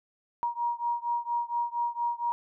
sine beating tone pair, 947 / 951.3 Hz, A#5 / A#5, +27 / +35 cents, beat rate 4.3 Hz, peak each -30 / -31 dBFS, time 0.43-2.32 s, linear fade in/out 0 ms, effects none

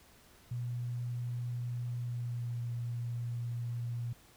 sine tone with pitch glide, 121.3 to 119.15 Hz, B2 to A#2, -31 to +38 cents, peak -34 dBFS, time 0.51-4.13 s, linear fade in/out 5 ms, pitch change -31 cents, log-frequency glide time 1.95-2.65 s, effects pink hiss -61 dBFS RMS until 4.36 s

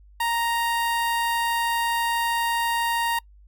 sawtooth tone with notch filter, 932.3 Hz, A#5, in tune, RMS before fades -24 dBFS, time 0.2-3.19 s, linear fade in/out 5 ms, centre 6100 Hz, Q 1.9, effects noise-tail reverb RT60 0.1 s tail -26 dB re dry + added 50 Hz sine -48 dBFS peak until 3.47 s

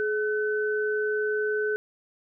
sine tone pair together, 424.5 / 1512.7 Hz, G#4 / F#6, +38 / +38 cents, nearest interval octave + minor seventh, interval 2200 cents, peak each -25 / -29 dBFS, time 0-1.76 s, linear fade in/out 0 ms, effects none

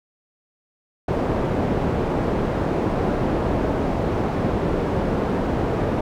white low-pass noise, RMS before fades -22 dBFS, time 1.08-6.01 s, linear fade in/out 5 ms, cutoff 500 Hz, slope 12 dB/octave, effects none

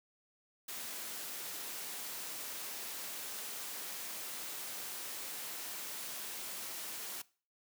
white noise, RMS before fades -43 dBFS, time 0.68-7.22 s, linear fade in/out 5 ms, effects noise-tail reverb RT60 0.4 s tail -21 dB re dry + high-pass 200 Hz 12 dB/octave

